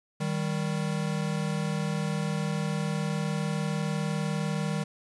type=tone pair together; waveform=square; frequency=156.11 / 196 Hz; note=D#3 / G3; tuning=+6 / 0 cents; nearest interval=major third; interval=394 cents; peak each=-30 / -32 dBFS; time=0.2-4.84 s; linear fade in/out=10 ms; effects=resampled to 24000 Hz + 10-bit